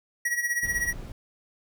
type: tone with tremolo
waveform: square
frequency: 1914 Hz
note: A#6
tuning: 45 cents sharp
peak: -23 dBFS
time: 0.25-0.93 s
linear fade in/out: 5 ms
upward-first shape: sine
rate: 16 Hz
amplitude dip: 70%
type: noise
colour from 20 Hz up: brown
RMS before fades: -38 dBFS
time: 0.63-1.12 s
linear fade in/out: 2 ms
effects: none